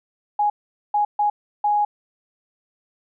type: tone bursts at uneven times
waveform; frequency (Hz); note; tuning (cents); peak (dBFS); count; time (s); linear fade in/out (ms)
sine; 830.6; G#5; 0; -16; 4; 0.39-0.5 / 0.94-1.05 / 1.19-1.3 / 1.64-1.85; 5
effects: none